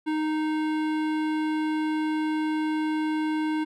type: tone with hard clipping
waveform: sine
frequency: 310 Hz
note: D#4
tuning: 6 cents flat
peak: -26 dBFS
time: 0.06-3.65 s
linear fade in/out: 20 ms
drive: 16 dB
effects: none